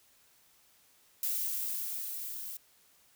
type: noise with level ramp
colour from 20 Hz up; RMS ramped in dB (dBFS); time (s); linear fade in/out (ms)
violet; -32 to -42; 1.23-2.57; 2
effects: white hiss -65 dBFS RMS until 3.15 s